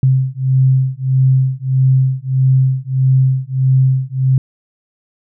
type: beating tone pair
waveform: sine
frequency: 130.7 / 132.3 Hz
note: C3 / C3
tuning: -1 / +20 cents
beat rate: 1.6 Hz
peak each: -13 dBFS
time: 0.03-4.38 s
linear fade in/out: 2 ms
effects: none